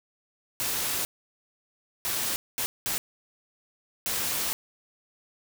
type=noise bursts at uneven times; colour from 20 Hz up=white; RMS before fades=-29 dBFS; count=5; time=0.6-1.05 / 2.05-2.36 / 2.58-2.66 / 2.86-2.98 / 4.06-4.53 s; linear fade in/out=0 ms; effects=none